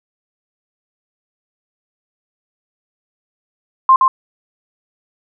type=tone with echo; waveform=sine; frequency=1053 Hz; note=C6; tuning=11 cents sharp; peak=-5 dBFS; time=3.89-3.96 s; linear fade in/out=2 ms; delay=120 ms; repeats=1; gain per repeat=-3 dB; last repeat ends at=4.08 s; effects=none